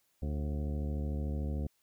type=harmonic tone with a mistuned harmonic; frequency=73.42 Hz; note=D2; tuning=in tune; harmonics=1 / 2 / 3 / 4 / 5 / 6 / 7 / 9 / 10; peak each=-33 / -40 / -41 / -46 / -51 / -50 / -49 / -59 / -59 dBFS; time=0.22-1.67 s; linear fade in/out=5 ms; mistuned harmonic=7; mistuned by=+65 cents; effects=white hiss -74 dBFS RMS until 1.82 s